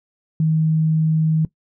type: tone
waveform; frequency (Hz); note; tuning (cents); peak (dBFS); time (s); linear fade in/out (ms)
sine; 158.2; D#3; +29; -14; 0.4-1.45; 2
effects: noise-tail reverb RT60 0.1 s tail -18 dB re dry